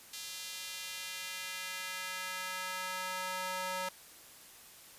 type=tone with high-pass filter sweep; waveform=square; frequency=185 Hz; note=F#3; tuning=in tune; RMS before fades=-40 dBFS; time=0.13-3.89 s; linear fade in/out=5 ms; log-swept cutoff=3900 to 770 Hz; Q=1.1; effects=white hiss -55 dBFS RMS until 4.98 s + resampled to 32000 Hz